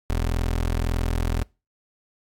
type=tone; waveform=25% pulse; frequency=41.78 Hz; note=E1; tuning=24 cents sharp; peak=-18 dBFS; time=0.1-1.43 s; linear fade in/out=0 ms; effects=noise-tail reverb RT60 0.3 s tail -26 dB re dry + AAC 64 kbps